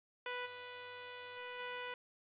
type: tone with level steps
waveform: 10% pulse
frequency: 493.8 Hz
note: B4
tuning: in tune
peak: -31 / -39 / -36 / -33 dBFS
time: 0.26-1.94 s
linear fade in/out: 2 ms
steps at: 0.45 / 1.36 / 1.58 s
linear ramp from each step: 20 ms
effects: resampled to 8000 Hz + 10-bit